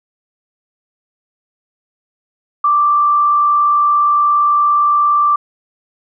sine tone with frequency modulation, 1174.7 Hz, D6, in tune, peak -9 dBFS, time 2.64-5.36 s, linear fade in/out 5 ms, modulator 57.3 Hz, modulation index 0.27, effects none

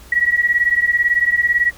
sine beating tone pair, 1917 / 1935 Hz, A#6 / B6, +48 / -36 cents, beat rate 18 Hz, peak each -15 / -17 dBFS, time 0.12-1.71 s, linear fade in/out 5 ms, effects added 60 Hz sine -43 dBFS peak until 1.77 s + pink hiss -44 dBFS RMS until 1.77 s

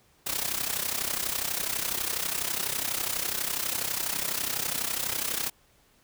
white noise with amplitude modulation, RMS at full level -27 dBFS, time 0.26-5.5 s, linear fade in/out 10 ms, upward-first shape sine, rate 32.1 Hz, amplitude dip 75%, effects pink hiss -63 dBFS RMS until 6.03 s

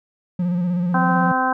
triangle tone with vibrato, 176.9 Hz, F3, 23 cents sharp, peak -16 dBFS, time 0.39-1.32 s, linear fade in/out 5 ms, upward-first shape square, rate 16 Hz, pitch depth 39 cents each way
harmonic tone, 258.3 Hz, C4, 22 cents flat, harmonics 1 / 2 / 3 / 4 / 5 / 6, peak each -25 / -29 / -21 / -22 / -27 / -24 dBFS, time 0.94-1.53 s, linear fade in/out 5 ms
effects none

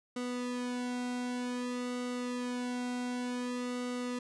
sawtooth tone with flanger, 246.9 Hz, B3, in tune, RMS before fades -36 dBFS, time 0.16-4.19 s, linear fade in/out 5 ms, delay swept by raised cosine 1.2 to 1.71 ms, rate 0.54 Hz, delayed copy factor -1, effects resampled to 22050 Hz

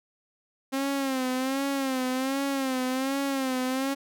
sawtooth tone with vibrato, 265.9 Hz, C4, 28 cents sharp, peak -22 dBFS, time 0.72-3.95 s, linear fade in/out 20 ms, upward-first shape sine, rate 1.3 Hz, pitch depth 75 cents each way, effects none

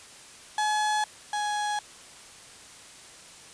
35% pulse tone pair in turn, 849 / 834.9 Hz, G#5 / G#5, +38 / +9 cents, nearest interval unison, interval 29 cents, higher first, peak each -22 / -25 dBFS, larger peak first, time 0.58-1.04 / 1.33-1.79 s, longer neither, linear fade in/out 2 ms, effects white hiss -48 dBFS RMS until 3.53 s + resampled to 22050 Hz

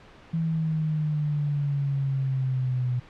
sine exponential sweep, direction down, 164.81 to 123.47 Hz, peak -23 dBFS, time 0.33-3 s, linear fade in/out 10 ms, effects pink hiss -50 dBFS RMS until 3.09 s + low-pass 3000 Hz 12 dB/octave

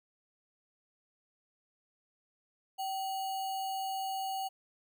sine tone with sample-and-hold, 770 Hz, G5, 31 cents flat, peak -33 dBFS, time 2.78-4.49 s, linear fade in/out 20 ms, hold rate 3675 Hz, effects none

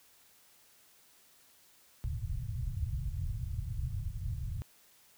white low-pass noise, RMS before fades -36 dBFS, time 2.04-4.62 s, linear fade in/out 0 ms, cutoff 130 Hz, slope 48 dB/octave, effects white hiss -63 dBFS RMS until 5.17 s

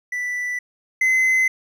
triangle tone pair in turn, 1975.5 / 2047 Hz, B6 / C7, 0 / -38 cents, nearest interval minor second, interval 62 cents, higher second, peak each -21 / -13 dBFS, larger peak second, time 0.12-0.59 / 1.01-1.48 s, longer neither, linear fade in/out 5 ms, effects none

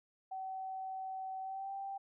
sine tone with pitch glide, 761 to 784.2 Hz, F#5 to G5, +48 to 0 cents, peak -39 dBFS, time 0.31-1.98 s, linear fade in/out 10 ms, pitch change +52 cents, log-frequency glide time 1.41-1.72 s, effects none

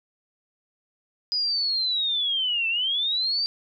sine linear two-way sweep, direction down then up, 4978 to 2637 to 4714 Hz, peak -22 dBFS, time 1.32-3.46 s, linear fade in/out 0 ms, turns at 2.68 s, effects none

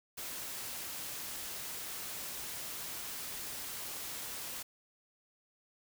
white noise, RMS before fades -42 dBFS, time 0.17-4.63 s, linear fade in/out 10 ms, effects none

